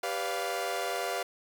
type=chord; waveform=sawtooth; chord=G dominant seventh; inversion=none; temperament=equal with one note detuned; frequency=392 / 493.9 / 575.9 / 698.5 Hz; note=G4 / B4 / D5 / F5; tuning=0 / 0 / -34 / 0 cents; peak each=-34 / -33 / -34 / -30 dBFS; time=0.03-1.23 s; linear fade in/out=5 ms; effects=none